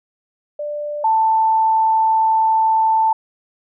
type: tone pair in turn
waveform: sine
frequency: 591 / 885.5 Hz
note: D5 / A5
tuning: +11 / +11 cents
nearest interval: perfect fifth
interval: 700 cents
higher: second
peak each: -22 / -12 dBFS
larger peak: second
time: 0.59-1.04 / 1.04-3.13 s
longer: second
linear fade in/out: 5 ms
effects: none